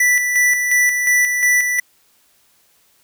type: tone with tremolo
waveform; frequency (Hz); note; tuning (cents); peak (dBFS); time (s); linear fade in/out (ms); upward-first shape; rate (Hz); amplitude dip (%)
square; 1973; B6; -2; -12; 0-1.8; 5; square; 2.8; 45
effects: white hiss -57 dBFS RMS until 3.03 s